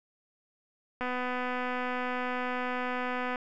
click train, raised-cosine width 0.5 ms, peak -19 dBFS, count 588, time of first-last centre 1.01-3.358 s, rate 250 Hz, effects none

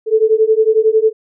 sine beating tone pair, 433.6 / 444.6 Hz, A4 / A4, -25 / +18 cents, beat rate 11 Hz, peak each -12 dBFS, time 0.06-1.13 s, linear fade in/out 50 ms, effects none

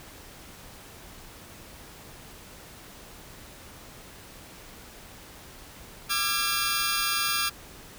15% pulse tone cluster, 1190 / 1355 / 1639 / 4782 Hz, D6 / E6 / G#6 / D8, +22 / +47 / -23 / +30 cents, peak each -24 dBFS, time 6.09-7.5 s, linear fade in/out 20 ms, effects pink hiss -47 dBFS RMS until 7.98 s

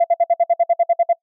sine tone bursts, 683 Hz, F5, 39 cents flat, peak -9 dBFS, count 12, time 0-1.132 s, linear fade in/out 10 ms, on 43 ms, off 56 ms, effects noise-tail reverb RT60 0.1 s tail -23 dB re dry + tanh soft clip ceiling -7 dBFS

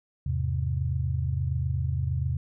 sine chord, E augmented, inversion none, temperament equal, 82.41 / 103.83 / 130.81 Hz, E2 / G#2 / B#2, 0 / 0 / 0 cents, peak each -28 / -33 / -28 dBFS, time 0.26-2.37 s, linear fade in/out 5 ms, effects none

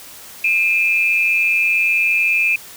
sine tone pair together, 2409 / 2589 Hz, D7 / E7, +43 / -32 cents, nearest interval minor second, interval 125 cents, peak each -16 dBFS, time 0.44-2.56 s, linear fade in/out 5 ms, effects white hiss -38 dBFS RMS until 2.76 s

